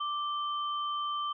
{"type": "tone pair together", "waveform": "sine", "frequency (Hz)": [1174.7, 3096], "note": ["D6", "G7"], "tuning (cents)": [0, -22], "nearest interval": "octave + perfect fourth", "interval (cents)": 1678, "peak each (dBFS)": [-31, -39], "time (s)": [0, 1.33], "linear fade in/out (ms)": 10, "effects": []}